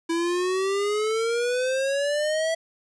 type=exponential sweep; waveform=square; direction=up; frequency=329.6 to 659.3 Hz; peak=-23 dBFS; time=0.09-2.55 s; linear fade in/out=10 ms; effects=resampled to 22050 Hz + 9-bit